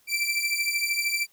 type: beating tone pair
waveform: sawtooth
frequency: 2333 / 2346 Hz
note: D7 / D7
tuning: -12 / -2 cents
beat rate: 13 Hz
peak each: -24 dBFS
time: 0.07-1.27 s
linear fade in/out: 50 ms
effects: white hiss -63 dBFS RMS until 1.32 s